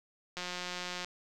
click train, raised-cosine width 0.2 ms, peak -21 dBFS, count 122, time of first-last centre 0.37-1.046 s, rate 179 Hz, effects none

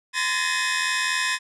sawtooth tone cluster, 1029 / 1701 / 1785 / 1866 / 2525 Hz, C6 / G#6 / A6 / A#6 / D#7, -29 / +41 / +24 / +1 / +25 cents, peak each -25 dBFS, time 0.13-1.39 s, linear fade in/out 50 ms, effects resampled to 22050 Hz

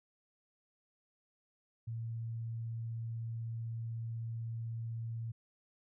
sine tone, 114.5 Hz, A#2, 31 cents flat, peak -37 dBFS, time 1.87-5.32 s, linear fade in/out 10 ms, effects none

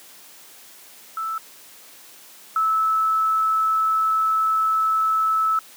sine tone pair in turn, 1318.5 / 1305.6 Hz, E6 / E6, 0 / -17 cents, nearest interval unison, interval 17 cents, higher first, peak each -24 / -17 dBFS, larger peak second, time 1.17-1.38 / 2.56-5.59 s, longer second, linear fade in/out 2 ms, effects white hiss -46 dBFS RMS until 5.76 s + high-pass 200 Hz 12 dB/octave

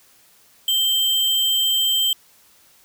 sine tone with sample-and-hold, 3136 Hz, G7, in tune, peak -16 dBFS, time 0.68-2.13 s, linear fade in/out 2 ms, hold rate 11025 Hz, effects white hiss -54 dBFS RMS until 2.84 s

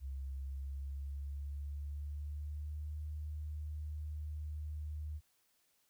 sine tone with pitch glide, 67.5 to 75.77 Hz, C#2 to D#2, -45 to -45 cents, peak -39 dBFS, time 0-5.21 s, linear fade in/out 50 ms, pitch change +200 cents, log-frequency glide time 0.35-2.96 s, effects white hiss -75 dBFS RMS until 5.89 s

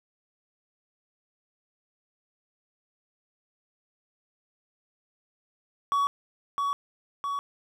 triangle tone with echo, 1127 Hz, C#6, 28 cents sharp, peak -20 dBFS, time 5.92-6.07 s, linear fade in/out 0 ms, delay 660 ms, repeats 2, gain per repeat -3 dB, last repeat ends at 7.39 s, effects none

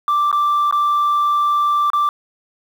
sine tone with dropouts, 1174.7 Hz, D6, in tune, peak -11 dBFS, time 0.08-2.09 s, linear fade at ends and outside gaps 1 ms, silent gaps 0.315-0.327 / 0.711-0.725 / 1.902-1.933 s, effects tanh soft clip ceiling -12 dBFS + 7-bit

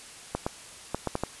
clicks, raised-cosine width 1 ms, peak -13 dBFS, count 6, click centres 0.35 / 0.465 / 0.946 / 1.073 / 1.154 / 1.236 s, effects white hiss -46 dBFS RMS until 1.4 s + resampled to 24000 Hz

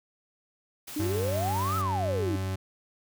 white noise, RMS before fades -41 dBFS, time 0.87-1.82 s, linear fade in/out 10 ms
sine exponential two-way sweep, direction up then down, 289.9 to 1339 to 289.9 Hz, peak -28 dBFS, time 0.96-2.36 s, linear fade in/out 5 ms, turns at 1.77 s
40% pulse tone with pitch glide, 96 to 94.84 Hz, G2 to F#2, -36 to +43 cents, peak -28 dBFS, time 0.99-2.56 s, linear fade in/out 10 ms, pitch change -21 cents, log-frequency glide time 1.72-1.86 s
effects none

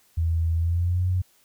sine tone with pitch glide, 82.41 to 91.44 Hz, E2 to F#2, 0 to -20 cents, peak -20 dBFS, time 0.17-1.22 s, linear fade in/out 10 ms, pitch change +180 cents, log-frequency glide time 0.56-1.07 s, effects white hiss -61 dBFS RMS until 1.44 s

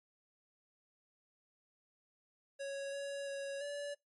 square tone with pitch steps, 554 / 560 / 555 / 575 Hz, C#5 / C#5 / C#5 / D5, -1 / +18 / +2 / -37 cents, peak -40 dBFS, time 2.59-3.95 s, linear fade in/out 20 ms, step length 340 ms, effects noise-tail reverb RT60 0.2 s tail -25 dB re dry + MP3 48 kbps

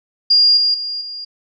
sine tone with level steps, 4821 Hz, D8, 45 cents sharp, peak -8 / -12 / -21 / -26 dBFS, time 0.3-1.25 s, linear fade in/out 10 ms, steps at 0.57 / 0.74 / 1.01 s, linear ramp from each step 2 ms, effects none

